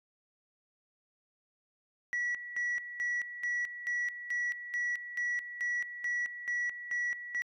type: tone with tremolo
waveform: sine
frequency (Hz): 1939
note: B6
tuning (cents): -32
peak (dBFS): -28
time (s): 2.13-7.42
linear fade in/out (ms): 0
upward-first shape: square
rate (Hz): 2.3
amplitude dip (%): 75
effects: tanh soft clip ceiling -28 dBFS